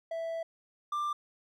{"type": "tone pair in turn", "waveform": "triangle", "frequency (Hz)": [659.3, 1185.6], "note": ["E5", "D6"], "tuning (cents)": [0, 16], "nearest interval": "minor seventh", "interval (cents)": 1016, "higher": "second", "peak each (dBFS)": [-31, -28], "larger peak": "second", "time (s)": [[0.11, 0.43], [0.92, 1.13]], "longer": "first", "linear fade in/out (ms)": 5, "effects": []}